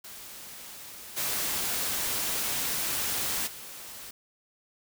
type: noise with level steps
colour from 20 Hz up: white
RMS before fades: -44 / -30 / -43 dBFS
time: 0.04-4.11 s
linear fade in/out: 5 ms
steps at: 1.16 / 3.46 s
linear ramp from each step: 20 ms
effects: none